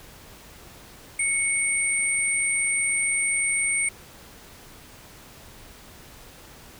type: tone pair together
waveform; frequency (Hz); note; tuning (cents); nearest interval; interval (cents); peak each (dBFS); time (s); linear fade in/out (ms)
sine; 2217 / 8868; C#7 / C#9; 0 / 0; 2 octaves; 2400; -24 / -24; 1.19-3.89; 5
effects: pink hiss -47 dBFS RMS until 6.79 s